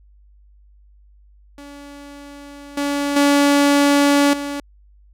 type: tone with level steps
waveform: sawtooth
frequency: 285.2 Hz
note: C#4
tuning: 49 cents sharp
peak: -32 / -15 / -8 / -20 dBFS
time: 1.58-4.6 s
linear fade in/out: 2 ms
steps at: 2.77 / 3.16 / 4.33 s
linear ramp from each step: 5 ms
effects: added 50 Hz sine -47 dBFS peak until 5.13 s + low-pass 12000 Hz 12 dB/octave